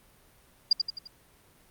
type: tone with echo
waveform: sine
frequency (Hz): 4811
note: D8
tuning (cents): +41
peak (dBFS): -16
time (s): 0.71-0.73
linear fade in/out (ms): 5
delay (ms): 86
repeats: 4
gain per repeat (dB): -6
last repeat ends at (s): 1.074
effects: pink hiss -60 dBFS RMS until 1.7 s + Opus 32 kbps